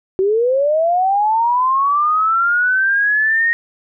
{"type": "linear sweep", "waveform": "sine", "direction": "up", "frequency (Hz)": [370, 1872], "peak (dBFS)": -12, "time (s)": [0.19, 3.53], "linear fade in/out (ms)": 0, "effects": []}